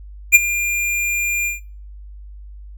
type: tone with ADSR envelope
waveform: square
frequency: 2400 Hz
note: D7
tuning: 37 cents sharp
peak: -3 dBFS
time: 0.32-1.6 s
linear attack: 31 ms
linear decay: 25 ms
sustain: -16 dB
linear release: 140 ms
effects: noise-tail reverb RT60 0.4 s tail -20 dB re dry + added 50 Hz sine -34 dBFS peak until 2.77 s